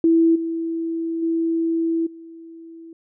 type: tone with level steps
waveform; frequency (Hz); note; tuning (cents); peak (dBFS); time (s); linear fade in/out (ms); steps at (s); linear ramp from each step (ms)
sine; 329.6; E4; 0; -12 / -22 / -18 / -37; 0.04-2.93; 2; 0.35 / 1.22 / 2.06; 10
effects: none